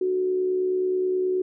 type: tone with amplitude modulation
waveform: sine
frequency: 370 Hz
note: F#4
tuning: in tune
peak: -19 dBFS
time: 0.01-1.42 s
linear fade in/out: 5 ms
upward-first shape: sine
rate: 69.4 Hz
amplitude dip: 40%
effects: none